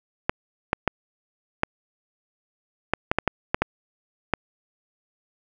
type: clicks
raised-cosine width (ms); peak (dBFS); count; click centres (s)
0.5; -4; 11; 0.295 / 0.731 / 0.877 / 1.634 / 2.936 / 3.115 / 3.186 / 3.277 / 3.545 / 3.62 / 4.337
effects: none